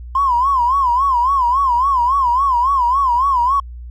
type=tone with vibrato; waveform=triangle; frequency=1033 Hz; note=C6; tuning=22 cents flat; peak=-8 dBFS; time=0.15-3.6 s; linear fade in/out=5 ms; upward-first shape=sine; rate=3.6 Hz; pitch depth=150 cents each way; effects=tanh soft clip ceiling -10 dBFS + added 60 Hz sine -29 dBFS peak until 3.9 s